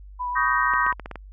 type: tone with vibrato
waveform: sine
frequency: 987.8 Hz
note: B5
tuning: in tune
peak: -25 dBFS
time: 0.19-0.94 s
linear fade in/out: 20 ms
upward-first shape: sine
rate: 7.5 Hz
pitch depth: 13 cents each way
type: chord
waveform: sine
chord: Eb dominant seventh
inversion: third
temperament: just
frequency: 1120.1 / 1244.5 / 1555.6 / 1866.8 Hz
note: Db6 / Eb6 / G6 / Bb6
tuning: +18 / 0 / -14 / +2 cents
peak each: -25 dBFS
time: 0.35-0.93 s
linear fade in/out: 20 ms
type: clicks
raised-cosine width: 0.5 ms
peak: -19 dBFS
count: 7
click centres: 0.737 / 0.865 / 0.926 / 0.997 / 1.059 / 1.113 / 1.157 s
effects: added 49 Hz sine -40 dBFS peak until 1.32 s